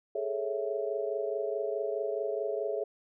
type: chord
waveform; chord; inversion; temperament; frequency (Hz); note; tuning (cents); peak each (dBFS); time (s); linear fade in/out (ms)
sine; A major seventh; third; equal; 415.3 / 440 / 554.4 / 659.3; G#4 / A4 / C#5 / E5; 0 / 0 / 0 / 0; -34 / -36 / -36 / -36; 0.15-2.84; 5
effects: none